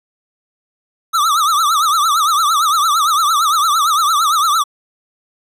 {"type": "tone with vibrato", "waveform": "square", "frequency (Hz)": 1244.5, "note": "D#6", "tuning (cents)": 0, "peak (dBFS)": -12, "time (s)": [1.13, 4.64], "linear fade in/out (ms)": 20, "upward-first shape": "triangle", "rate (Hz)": 8.8, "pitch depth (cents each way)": 180, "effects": ["resampled to 32000 Hz"]}